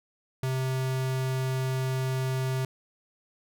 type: tone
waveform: square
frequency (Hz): 130.81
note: C3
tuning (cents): 0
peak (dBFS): -27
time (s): 0.43-2.65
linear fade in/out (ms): 2
effects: none